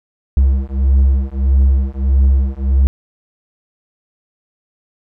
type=beating tone pair; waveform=triangle; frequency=66.3 / 67.9 Hz; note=C2 / C#2; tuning=+23 / -35 cents; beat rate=1.6 Hz; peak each=-11 dBFS; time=0.37-2.87 s; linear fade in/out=0 ms; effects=none